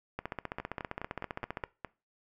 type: two click trains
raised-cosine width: 0.5 ms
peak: -22 / -20 dBFS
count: 7 / 23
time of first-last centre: 0.6-1.847 / 0.19-1.637 s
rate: 4.81 / 15.2 Hz
effects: noise-tail reverb RT60 0.3 s tail -21 dB re dry